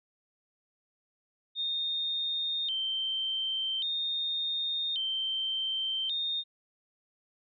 sine tone with vibrato, 3384 Hz, G#7, 32 cents sharp, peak -29 dBFS, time 1.55-6.44 s, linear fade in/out 50 ms, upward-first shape square, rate 0.44 Hz, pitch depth 140 cents each way, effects none

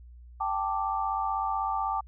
sine chord, G suspended second, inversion none, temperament equal, 784 / 880 / 1174.7 Hz, G5 / A5 / D6, 0 / 0 / 0 cents, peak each -31 dBFS, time 0.4-2.01 s, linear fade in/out 10 ms, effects added 60 Hz sine -46 dBFS peak until 2.07 s

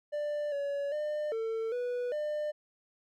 triangle tone with pitch steps, 591 / 566 / 601 / 448.8 / 490.5 / 600 Hz, D5 / C#5 / D5 / A4 / B4 / D5, +11 / +36 / +40 / +34 / -12 / +37 cents, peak -29 dBFS, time 0.12-2.52 s, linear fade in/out 20 ms, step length 400 ms, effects none

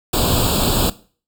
pink noise with comb filter, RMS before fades -17 dBFS, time 0.13-0.9 s, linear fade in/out 5 ms, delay 0.25 ms, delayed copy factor +1, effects noise-tail reverb RT60 0.4 s tail -18 dB re dry

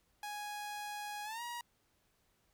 sawtooth tone with pitch glide, 830.6 to 954.1 Hz, G#5 to A#5, 0 to +40 cents, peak -37 dBFS, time 0.23-1.61 s, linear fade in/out 2 ms, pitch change +240 cents, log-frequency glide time 1.24-1.42 s, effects pink hiss -75 dBFS RMS until 2.53 s

